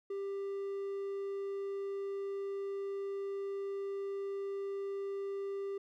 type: tone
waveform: triangle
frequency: 395.4 Hz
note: G4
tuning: 15 cents sharp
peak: -34 dBFS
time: 0.1-5.78 s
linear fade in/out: 5 ms
effects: none